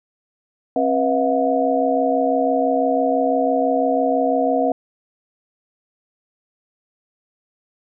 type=tone cluster; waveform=sine; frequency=268.4 / 490.7 / 653 / 719 Hz; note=C4 / B4 / E5 / F#5; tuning=+44 / -11 / -17 / -50 cents; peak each=-21 dBFS; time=0.76-4.72 s; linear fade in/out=2 ms; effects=none